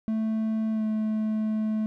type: tone with pitch glide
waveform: triangle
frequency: 220 to 216.7 Hz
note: A3 to A3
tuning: 0 to -26 cents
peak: -22 dBFS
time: 0.08-1.86 s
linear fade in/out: 0 ms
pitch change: -26 cents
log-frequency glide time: 0.72-0.84 s
effects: none